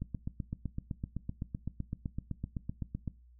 click train, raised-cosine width 5 ms, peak -23 dBFS, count 25, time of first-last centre 0.02-3.077 s, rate 7.85 Hz, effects noise-tail reverb RT60 0.3 s tail -20 dB re dry + added 60 Hz sine -56 dBFS peak until 3.39 s

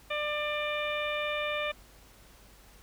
harmonic tone with a mistuned harmonic, 596 Hz, D5, 25 cents sharp, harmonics 1 / 2 / 3 / 4 / 5 / 6, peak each -33 / -37 / -39 / -35 / -42 / -41 dBFS, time 0.1-1.72 s, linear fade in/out 10 ms, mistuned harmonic 5, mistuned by -17 cents, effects added 50 Hz sine -58 dBFS peak until 2.82 s + pink hiss -57 dBFS RMS until 2.82 s

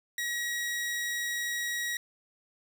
sawtooth tone, 1907 Hz, A#6, 39 cents sharp, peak -27 dBFS, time 0.18-1.97 s, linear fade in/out 2 ms, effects none

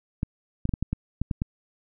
clicks, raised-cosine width 5 ms, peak -13 dBFS, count 9, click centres 0.231 / 0.654 / 0.692 / 0.738 / 0.826 / 0.93 / 1.216 / 1.312 / 1.419 s, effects none

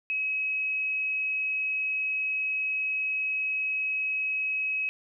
sine tone, 2555 Hz, D#7, 45 cents sharp, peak -26 dBFS, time 0.1-4.89 s, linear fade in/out 0 ms, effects none

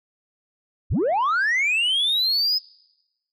sine linear sweep, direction up, 31.64 to 5120 Hz, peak -16 dBFS, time 0.9-2.59 s, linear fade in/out 20 ms, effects noise-tail reverb RT60 1.0 s tail -26 dB re dry + tanh soft clip ceiling -17 dBFS

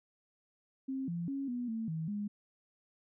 sine tone with pitch steps, 266.2 / 170.9 / 274.8 / 244.3 / 224.3 / 160.3 / 206.2 Hz, C4 / F3 / C#4 / B3 / A3 / E3 / G#3, +30 / -37 / -15 / -19 / +34 / -48 / -12 cents, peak -34 dBFS, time 0.88-2.28 s, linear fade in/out 10 ms, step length 200 ms, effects none

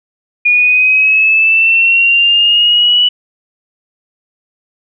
sine linear sweep, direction up, 2436 to 2960 Hz, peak -6 dBFS, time 0.45-3.09 s, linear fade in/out 10 ms, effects none

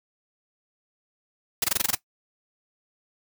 white noise bursts, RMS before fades -22 dBFS, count 8, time 1.62-1.95 s, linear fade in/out 5 ms, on 22 ms, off 22 ms, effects noise-tail reverb RT60 0.1 s tail -17 dB re dry

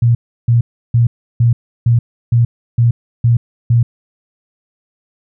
sine tone bursts, 118.1 Hz, A#2, 23 cents sharp, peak -7 dBFS, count 9, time 0.02-3.83 s, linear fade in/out 5 ms, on 130 ms, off 330 ms, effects none

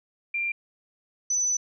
sine tone pair in turn, 2379 / 5995 Hz, D7 / F#8, +22 / +22 cents, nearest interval octave + major third, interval 1600 cents, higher second, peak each -25 / -22 dBFS, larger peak second, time 0.34-0.52 / 1.3-1.57 s, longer second, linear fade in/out 5 ms, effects none

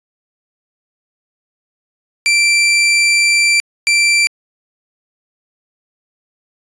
sawtooth tone bursts at uneven times, 2349 Hz, D7, in tune, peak -6 dBFS, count 2, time 2.26-3.6 / 3.87-4.27 s, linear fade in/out 0 ms, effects resampled to 22050 Hz

